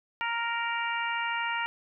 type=harmonic tone; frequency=466.2 Hz; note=A#4; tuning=in tune; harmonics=2 / 3 / 4 / 5 / 6; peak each=-32 / -34 / -35 / -36 / -37 dBFS; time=0.21-1.66 s; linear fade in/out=0 ms; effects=none